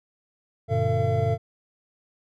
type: tone cluster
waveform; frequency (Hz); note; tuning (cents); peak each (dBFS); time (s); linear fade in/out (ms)
triangle; 97.7 / 119.4 / 146.7 / 450.4 / 679; G2 / A#2 / D3 / A4 / F5; -5 / +42 / -2 / +40 / -49; -25 / -23 / -28 / -26 / -25; 0.68-1.38; 50
effects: none